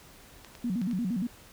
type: clicks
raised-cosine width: 0.2 ms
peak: -29 dBFS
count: 4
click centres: 0.447 / 0.552 / 0.816 / 0.912 s
type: tone with vibrato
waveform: sine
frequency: 210 Hz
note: G#3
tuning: 19 cents sharp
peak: -27 dBFS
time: 0.64-1.27 s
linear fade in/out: 5 ms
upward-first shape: square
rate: 8.6 Hz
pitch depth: 230 cents each way
effects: pink hiss -53 dBFS RMS until 1.52 s